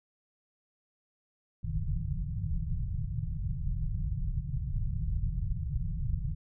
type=low-pass noise; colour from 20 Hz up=pink; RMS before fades=-32 dBFS; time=1.63-6.35 s; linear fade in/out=10 ms; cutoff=170 Hz; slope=96 dB/octave; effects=none